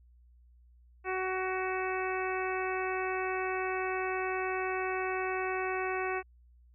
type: harmonic tone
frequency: 374.2 Hz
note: F#4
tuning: 20 cents sharp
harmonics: 1 / 2 / 3 / 4 / 5 / 6 / 7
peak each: -34 / -37 / -39 / -40 / -41 / -42 / -42 dBFS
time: 1.04-6.23 s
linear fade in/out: 50 ms
effects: added 60 Hz sine -57 dBFS peak until 6.74 s